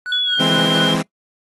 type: tone with tremolo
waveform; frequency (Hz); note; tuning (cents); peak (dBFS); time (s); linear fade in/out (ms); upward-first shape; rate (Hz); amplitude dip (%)
triangle; 1480; F#6; 0; -19; 0.06-0.88; 0; sine; 4.3; 90
type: tone with pitch glide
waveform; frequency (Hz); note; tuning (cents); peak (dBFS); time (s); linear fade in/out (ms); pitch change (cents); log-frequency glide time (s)
sine; 3400 to 3191; G#7 to G7; +40 to +30; -16; 0.12-0.94; 2; -110; 0.23-0.39
type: chord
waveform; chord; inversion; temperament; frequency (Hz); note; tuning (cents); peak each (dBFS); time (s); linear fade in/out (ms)
sawtooth; E augmented; none; equal; 164.81 / 207.7 / 261.6; E3 / G#3 / B#3; 0 / 0 / 0; -17 / -19 / -18; 0.39-1.03; 20
effects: noise-tail reverb RT60 0.1 s tail -20 dB re dry + AAC 32 kbps